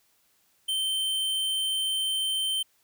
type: tone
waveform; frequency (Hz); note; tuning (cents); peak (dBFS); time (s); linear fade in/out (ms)
square; 3107; G7; -16; -26; 0.68-2.63; 10
effects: white hiss -67 dBFS RMS until 2.83 s